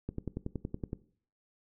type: click train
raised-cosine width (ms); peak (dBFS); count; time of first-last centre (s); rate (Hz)
3; -22; 10; 0.09-0.931; 10.7
effects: noise-tail reverb RT60 0.5 s tail -18 dB re dry